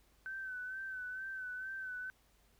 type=tone with vibrato; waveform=sine; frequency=1526 Hz; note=G6; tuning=47 cents flat; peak=-40 dBFS; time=0.26-2.1 s; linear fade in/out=0 ms; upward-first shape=sine; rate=2.2 Hz; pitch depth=43 cents each way; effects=added 50 Hz sine -70 dBFS peak until 2.59 s + pink hiss -71 dBFS RMS until 2.59 s